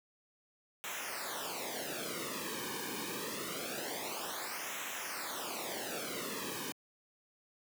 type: noise with flanger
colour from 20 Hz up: pink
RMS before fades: -40 dBFS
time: 0.84-6.72 s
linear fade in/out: 0 ms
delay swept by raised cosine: 0.21 to 1.51 ms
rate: 0.25 Hz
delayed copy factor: -0.85
effects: high-pass 200 Hz 12 dB/octave